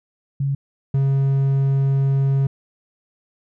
sine / triangle tone pair in turn, 138.59 / 136.68 Hz, C#3 / C#3, 0 / -24 cents, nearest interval unison, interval 24 cents, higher first, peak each -18 / -13 dBFS, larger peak second, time 0.4-0.55 / 0.94-2.47 s, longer second, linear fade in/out 5 ms, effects none

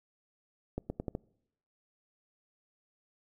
accelerating click train, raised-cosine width 2 ms, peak -21 dBFS, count 5, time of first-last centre 0.78-1.151 s, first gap 120 ms, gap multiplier 0.83, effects noise-tail reverb RT60 0.8 s tail -25 dB re dry

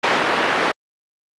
white band-pass noise, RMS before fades -18 dBFS, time 0.03-0.72 s, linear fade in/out 10 ms, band 270 to 1800 Hz, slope 12 dB/octave, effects low-pass 7000 Hz 12 dB/octave + Opus 48 kbps

